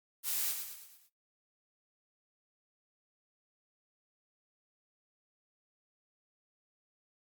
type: noise with echo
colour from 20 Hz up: blue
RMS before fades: -34 dBFS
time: 0.23-0.55 s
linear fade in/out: 50 ms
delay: 110 ms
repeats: 5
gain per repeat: -6 dB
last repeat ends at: 1.1 s
effects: noise-tail reverb RT60 0.2 s tail -20 dB re dry + Opus 48 kbps